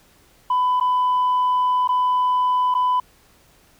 sine tone with dropouts, 1000 Hz, B5, 21 cents sharp, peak -14 dBFS, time 0.5-3 s, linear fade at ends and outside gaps 5 ms, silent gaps 0.8-0.809 / 1.876-1.889 / 2.742-2.749 s, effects tanh soft clip ceiling -14 dBFS + pink hiss -55 dBFS RMS until 3.79 s

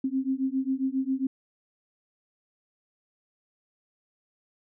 sine beating tone pair, 261.6 / 269 Hz, C4 / C4, 0 / +48 cents, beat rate 7.4 Hz, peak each -28 dBFS, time 0.04-1.27 s, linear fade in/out 5 ms, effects none

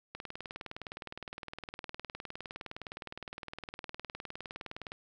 click train, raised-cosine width 0.3 ms, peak -25 dBFS, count 94, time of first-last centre 0.15-4.919 s, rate 19.5 Hz, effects none

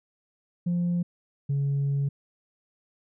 sine tone pair in turn, 174.61 / 140.08 Hz, F3 / C#3, 0 / +18 cents, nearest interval major third, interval 382 cents, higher first, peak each -21 dBFS, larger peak neither, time 0.66-1.03 / 1.49-2.09 s, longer second, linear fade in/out 10 ms, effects tanh soft clip ceiling -21 dBFS

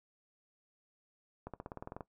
accelerating click train, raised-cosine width 1 ms, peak -28 dBFS, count 11, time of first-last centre 1.47-2.008 s, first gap 67 ms, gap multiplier 0.95, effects noise-tail reverb RT60 0.1 s tail -17 dB re dry

